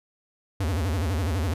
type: tone with vibrato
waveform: square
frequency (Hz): 86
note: F2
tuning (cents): -26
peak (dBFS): -24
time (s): 0.6-1.54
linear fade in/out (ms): 5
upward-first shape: sine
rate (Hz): 12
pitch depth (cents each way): 270
effects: resampled to 32000 Hz